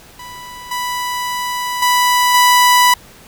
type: tone with level steps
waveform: sawtooth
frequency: 987.8 Hz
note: B5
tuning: in tune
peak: -27 / -15 / -7 / -4 dBFS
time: 0.19-2.94 s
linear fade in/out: 5 ms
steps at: 0.71 / 1.82 / 2.34 s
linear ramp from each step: 5 ms
effects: pink hiss -42 dBFS RMS until 3.27 s